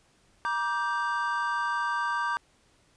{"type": "chord", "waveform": "triangle", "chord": "G minor", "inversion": "first", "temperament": "equal with one note detuned", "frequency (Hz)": [949.7, 1174.7, 1568], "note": ["Bb5", "D6", "G6"], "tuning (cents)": [32, 0, 0], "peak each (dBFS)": -29, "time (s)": [0.45, 2.37], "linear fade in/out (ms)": 0, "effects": ["pink hiss -64 dBFS RMS until 2.96 s", "resampled to 22050 Hz"]}